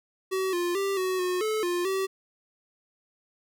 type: tone with pitch steps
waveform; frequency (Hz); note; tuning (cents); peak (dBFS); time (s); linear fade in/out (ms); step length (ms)
square; 378.9 / 350.2 / 393.4 / 372.5 / 362.7 / 433.3 / 352.1 / 384; F#4 / F4 / G4 / F#4 / F#4 / A4 / F4 / G4; +41 / +5 / +6 / +12 / -34 / -27 / +14 / -36; -26; 0.31-2.07; 20; 220
effects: none